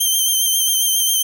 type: tone with vibrato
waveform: 10% pulse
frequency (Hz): 3136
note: G7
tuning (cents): 0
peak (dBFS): -7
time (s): 0-1.23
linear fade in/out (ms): 10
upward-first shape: triangle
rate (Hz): 7.4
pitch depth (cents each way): 34
effects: none